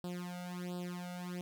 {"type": "tone with flanger", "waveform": "sawtooth", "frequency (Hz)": 178.1, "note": "F3", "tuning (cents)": 34, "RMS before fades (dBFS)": -42, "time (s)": [0.04, 1.41], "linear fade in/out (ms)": 0, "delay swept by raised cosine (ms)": [0.23, 1.43], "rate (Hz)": 1.4, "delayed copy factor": 1, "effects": []}